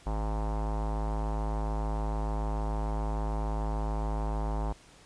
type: tone with low-pass filter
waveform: square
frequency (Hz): 53.4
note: G#1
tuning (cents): +49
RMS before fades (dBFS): -31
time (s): 0.06-4.73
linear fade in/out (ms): 10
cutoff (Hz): 900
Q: 3.5
effects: pink hiss -56 dBFS RMS until 5.05 s + resampled to 22050 Hz